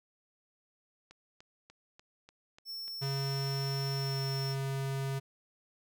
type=click train; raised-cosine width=0.2 ms; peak=-36 dBFS; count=9; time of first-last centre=1.11-3.47 s; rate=3.39 Hz
type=tone; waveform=square; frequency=5400 Hz; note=E8; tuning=41 cents sharp; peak=-39 dBFS; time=2.65-4.56 s; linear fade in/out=50 ms
type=tone with pitch glide; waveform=square; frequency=137.3 to 135.88 Hz; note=C#3 to C#3; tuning=-16 to -34 cents; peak=-33 dBFS; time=3.01-5.2 s; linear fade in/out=20 ms; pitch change=-18 cents; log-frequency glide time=3.95-4.2 s
effects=none